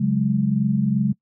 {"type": "chord", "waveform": "sine", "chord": "C# suspended fourth", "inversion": "none", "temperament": "equal", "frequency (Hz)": [138.59, 185, 207.7], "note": ["C#3", "F#3", "G#3"], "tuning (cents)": [0, 0, 0], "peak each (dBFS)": [-22, -23, -20], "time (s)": [0, 1.13], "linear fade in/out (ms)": 10, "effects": ["noise-tail reverb RT60 0.1 s tail -23 dB re dry"]}